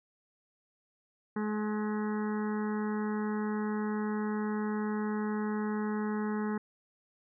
harmonic tone with a mistuned harmonic, 212.2 Hz, G#3, 38 cents sharp, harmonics 1 / 2 / 4 / 5 / 6 / 7 / 8 / 9, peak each -31 / -37 / -43 / -45 / -47 / -48 / -49 / -50 dBFS, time 1.36-6.58 s, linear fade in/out 5 ms, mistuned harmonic 8, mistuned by -17 cents, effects none

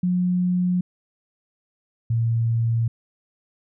sine tone pair in turn, 180 / 115.21 Hz, F#3 / A#2, -47 / -20 cents, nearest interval minor sixth, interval 773 cents, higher first, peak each -18 dBFS, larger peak neither, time 0.03-0.81 / 2.1-2.88 s, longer neither, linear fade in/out 5 ms, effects none

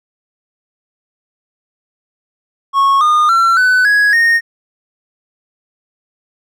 triangle tone with pitch steps, 1100 / 1220.5 / 1354.3 / 1502.6 / 1667.3 / 1850 Hz, C#6 / D#6 / E6 / F#6 / G#6 / A#6, -14 / -34 / +46 / +26 / +6 / -14 cents, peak -6 dBFS, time 2.73-4.41 s, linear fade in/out 50 ms, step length 280 ms, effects none

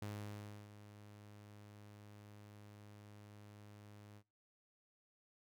sawtooth tone with ADSR envelope, 103.83 Hz, G#2, in tune, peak -39 dBFS, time 0.02-4.23 s, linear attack 3 ms, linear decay 660 ms, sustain -13 dB, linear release 60 ms, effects noise-tail reverb RT60 0.3 s tail -25 dB re dry

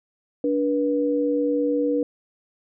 sine tone pair together, 290.3 / 484.2 Hz, D4 / B4, -20 / -34 cents, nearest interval major sixth, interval 886 cents, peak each -22 dBFS, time 0.44-2.03 s, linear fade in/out 2 ms, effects none

